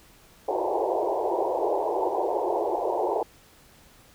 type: band-pass noise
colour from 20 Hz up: pink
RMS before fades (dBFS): -26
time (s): 0.48-3.23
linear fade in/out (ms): 5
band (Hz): 340 to 960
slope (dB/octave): 96
effects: pink hiss -55 dBFS RMS until 4.14 s